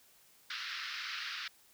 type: band-pass noise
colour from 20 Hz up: pink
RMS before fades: -41 dBFS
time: 0.5-1.48 s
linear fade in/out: 5 ms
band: 1300 to 5200 Hz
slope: 48 dB/octave
effects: white hiss -64 dBFS RMS until 1.73 s